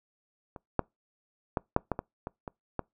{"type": "clicks", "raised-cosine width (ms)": 1, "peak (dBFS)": [-28, -10, -13, -8, -14, -18, -21, -23, -16], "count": 9, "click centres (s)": [0.562, 0.793, 1.572, 1.764, 1.917, 1.991, 2.271, 2.478, 2.793], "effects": ["noise-tail reverb RT60 0.2 s tail -26 dB re dry"]}